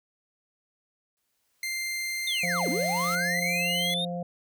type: noise with exponential growth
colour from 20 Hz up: white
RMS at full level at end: -39 dBFS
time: 1.17-3.15 s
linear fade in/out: 0 ms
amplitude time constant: 430 ms
type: tone with pitch glide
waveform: sawtooth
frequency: 2093 to 2076 Hz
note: C7 to C7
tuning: 0 to -14 cents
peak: -26 dBFS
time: 1.63-3.94 s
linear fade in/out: 2 ms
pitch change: -14 cents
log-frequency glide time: 3.27-3.37 s
type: linear two-way sweep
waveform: triangle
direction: down then up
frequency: 3729 to 220 to 3729 Hz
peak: -26 dBFS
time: 2.27-4.05 s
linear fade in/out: 5 ms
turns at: 2.69 s
type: harmonic tone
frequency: 175 Hz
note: F3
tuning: 4 cents sharp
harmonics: 1 / 3 / 4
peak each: -32 / -35 / -37 dBFS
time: 2.43-4.23 s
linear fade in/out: 5 ms
effects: none